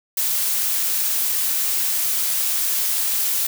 blue noise, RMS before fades -21 dBFS, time 0.17-3.47 s, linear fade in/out 5 ms, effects none

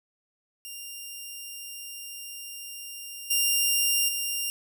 10% pulse tone with level steps, 2794 Hz, F7, in tune, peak -29 / -13 / -19 dBFS, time 0.65-4.5 s, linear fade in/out 0 ms, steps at 3.3 / 4.08 s, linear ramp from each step 10 ms, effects none

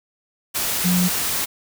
sine tone in noise, 180 Hz, F#3, 47 cents flat, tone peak -16 dBFS, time 0.84-1.09 s, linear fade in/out 20 ms, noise white, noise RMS -23 dBFS, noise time 0.54-1.46 s, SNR +4 dB, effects none

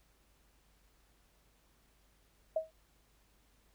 sine tone with exponential decay, 638 Hz, D#5, 43 cents sharp, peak -26 dBFS, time 2.56-2.71 s, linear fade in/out 5 ms, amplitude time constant 31 ms, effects added 50 Hz sine -70 dBFS peak until 3.74 s + pink hiss -71 dBFS RMS until 3.74 s

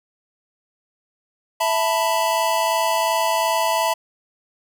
square chord, E suspended fourth, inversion none, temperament equal with one note detuned, 659.3 / 885.1 / 987.8 Hz, E5 / A5 / B5, 0 / +10 / 0 cents, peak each -23 dBFS, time 1.6-3.94 s, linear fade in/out 10 ms, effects none

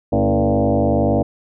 sine tone with frequency modulation, 177.2 Hz, F3, 25 cents sharp, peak -13 dBFS, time 0.12-1.23 s, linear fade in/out 10 ms, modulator 101 Hz, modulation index 5.2, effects none

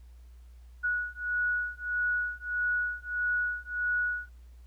sine beating tone pair, 1463 / 1464.6 Hz, F#6 / F#6, -20 / -18 cents, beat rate 1.6 Hz, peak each -31 dBFS, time 0.83-4.29 s, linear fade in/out 20 ms, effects added 60 Hz sine -48 dBFS peak until 4.66 s + pink hiss -69 dBFS RMS until 4.66 s

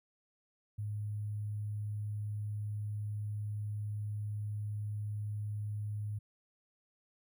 sine tone with sample-and-hold, 104.7 Hz, G#2, 15 cents sharp, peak -35 dBFS, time 0.78-6.19 s, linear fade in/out 10 ms, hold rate 11025 Hz, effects none

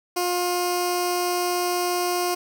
10% pulse tone with notch filter, 355.4 Hz, F4, 30 cents sharp, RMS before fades -24 dBFS, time 0.16-2.35 s, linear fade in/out 10 ms, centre 1700 Hz, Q 0.92, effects none

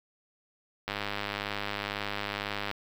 click train, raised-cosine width 0.3 ms, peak -16 dBFS, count 188, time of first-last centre 0.88-2.713 s, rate 102 Hz, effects 7-bit

